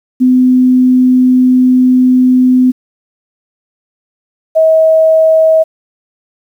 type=tone pair in turn; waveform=sine; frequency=253.9 / 639.8 Hz; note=B3 / D#5; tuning=+48 / +48 cents; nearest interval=octave + major third; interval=1600 cents; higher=second; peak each=-4 dBFS; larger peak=neither; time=0.2-2.72 / 4.55-5.64 s; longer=first; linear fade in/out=20 ms; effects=7-bit